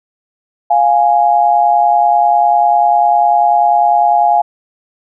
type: tone pair together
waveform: sine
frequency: 700.5 / 830.6 Hz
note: F5 / G#5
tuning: +5 / 0 cents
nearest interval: minor third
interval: 295 cents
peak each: -10 dBFS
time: 0.7-4.42 s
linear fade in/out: 10 ms
effects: none